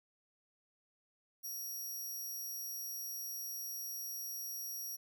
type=tone; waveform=10% pulse; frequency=5680 Hz; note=F8; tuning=28 cents sharp; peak=-35 dBFS; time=1.43-4.97 s; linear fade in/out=20 ms; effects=none